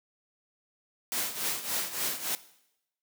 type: noise with tremolo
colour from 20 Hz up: white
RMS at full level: -29 dBFS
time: 1.12-2.35 s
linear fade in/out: 0 ms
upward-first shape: triangle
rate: 3.5 Hz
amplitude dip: 80%
effects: noise-tail reverb RT60 0.8 s tail -17 dB re dry + high-pass 150 Hz 12 dB/octave